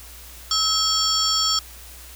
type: tone cluster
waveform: sine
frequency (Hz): 1300 / 3274 / 4504 / 5440 / 7200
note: E6 / G#7 / C#8 / F8 / A8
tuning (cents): -24 / -25 / +27 / -46 / +39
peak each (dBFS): -26 / -25 / -24 / -22 / -28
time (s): 0.51-1.59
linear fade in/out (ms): 2
effects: added 60 Hz sine -43 dBFS peak until 2.15 s + white hiss -43 dBFS RMS until 2.15 s